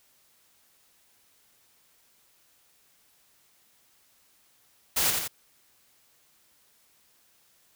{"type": "noise with echo", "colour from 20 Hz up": "white", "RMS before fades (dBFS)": -25, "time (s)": [4.96, 5.11], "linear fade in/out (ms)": 10, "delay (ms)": 85, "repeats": 2, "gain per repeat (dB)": -4, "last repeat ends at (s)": 5.28, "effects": ["white hiss -64 dBFS RMS until 7.75 s"]}